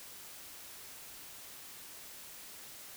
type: silence
effects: white hiss -50 dBFS RMS until 2.96 s